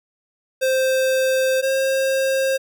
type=tone pair in turn; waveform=square; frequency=523.3 / 534 Hz; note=C5 / C5; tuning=0 / +35 cents; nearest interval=unison; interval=35 cents; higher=second; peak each=-17 / -18 dBFS; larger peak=first; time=0.61-1.62 / 1.62-2.58 s; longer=first; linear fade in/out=20 ms; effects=none